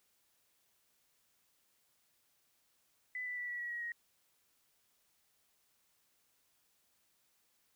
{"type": "tone with pitch steps", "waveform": "sine", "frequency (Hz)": [2000, 1980.5, 1961.1, 1941.9, 1923, 1904.2, 1885.6], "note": ["B6", "B6", "B6", "B6", "B6", "A#6", "A#6"], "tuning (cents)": [21, 4, -13, -30, -47, 36, 19], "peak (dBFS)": -38, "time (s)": [3.15, 3.92], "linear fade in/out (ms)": 2, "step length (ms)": 110, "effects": ["white hiss -75 dBFS RMS until 7.75 s"]}